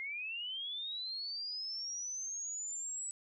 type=linear sweep; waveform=sine; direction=up; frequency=2100 to 7902 Hz; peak=-38 dBFS; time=0-3.11 s; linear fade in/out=0 ms; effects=none